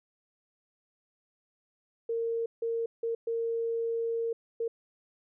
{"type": "tone bursts at uneven times", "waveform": "sine", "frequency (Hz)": 460, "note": "A#4", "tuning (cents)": -23, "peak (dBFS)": -28, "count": 5, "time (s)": [[2.09, 2.46], [2.62, 2.86], [3.03, 3.15], [3.27, 4.33], [4.6, 4.68]], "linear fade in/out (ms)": 5, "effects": []}